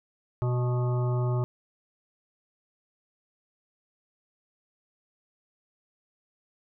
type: harmonic tone with a mistuned harmonic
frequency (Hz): 123.7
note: B2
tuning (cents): +3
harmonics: 1 / 3 / 5 / 7 / 9 / 10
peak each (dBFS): -24 / -34 / -38 / -41 / -43 / -44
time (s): 0.42-1.44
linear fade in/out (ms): 0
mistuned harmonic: 9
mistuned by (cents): -38
effects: none